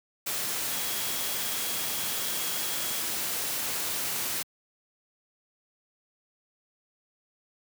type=tone in noise; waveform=sine; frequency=3300 Hz; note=G#7; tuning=12 cents flat; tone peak=-41 dBFS; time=0.7-3.02 s; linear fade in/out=10 ms; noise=white; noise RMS=-31 dBFS; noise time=0.26-4.43 s; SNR=-13 dB; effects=high-pass 100 Hz 12 dB/octave